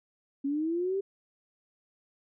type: linear sweep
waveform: sine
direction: up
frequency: 271.9 to 398.7 Hz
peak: -27 dBFS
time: 0.44-1.01 s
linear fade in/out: 10 ms
effects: none